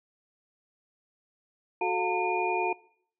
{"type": "tone cluster", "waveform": "sine", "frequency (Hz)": [366.4, 437.2, 711, 904, 2433], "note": ["F#4", "A4", "F5", "A5", "D#7"], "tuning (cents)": [-17, -11, 31, 47, -39], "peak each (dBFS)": [-30, -35, -33, -29, -33], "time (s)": [1.81, 2.73], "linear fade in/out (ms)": 5, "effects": ["noise-tail reverb RT60 0.6 s tail -22 dB re dry"]}